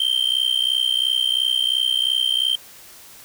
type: tone with amplitude modulation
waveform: triangle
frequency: 3136 Hz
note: G7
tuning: in tune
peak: -12 dBFS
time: 0-2.56 s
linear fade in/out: 5 ms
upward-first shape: sine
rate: 62.9 Hz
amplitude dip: 90%
effects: white hiss -44 dBFS RMS until 3.24 s